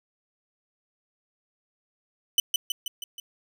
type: tone with echo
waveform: sawtooth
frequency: 3000 Hz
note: F#7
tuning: 23 cents sharp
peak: -14 dBFS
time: 2.38-2.4 s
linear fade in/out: 2 ms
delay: 160 ms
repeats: 5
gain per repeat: -4 dB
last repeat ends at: 3.2 s
effects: none